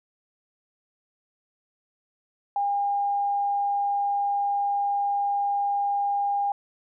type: tone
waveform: sine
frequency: 807 Hz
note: G#5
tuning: 50 cents flat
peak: -22 dBFS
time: 2.56-6.52 s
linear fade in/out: 2 ms
effects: none